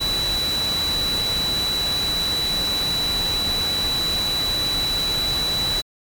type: tone in noise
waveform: sine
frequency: 3951 Hz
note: B7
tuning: in tune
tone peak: -20 dBFS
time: 0-5.82 s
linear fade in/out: 20 ms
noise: pink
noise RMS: -28 dBFS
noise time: 0-5.82 s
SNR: +5 dB
effects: MP3 96 kbps